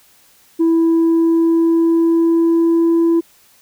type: tone with pitch glide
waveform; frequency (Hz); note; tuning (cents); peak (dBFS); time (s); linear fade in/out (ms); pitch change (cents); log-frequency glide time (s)
sine; 329.6 to 334; E4 to E4; 0 to +23; -8; 0.59-3.21; 20; +23; 0.78-3.08
effects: tanh soft clip ceiling -9 dBFS + white hiss -51 dBFS RMS until 3.61 s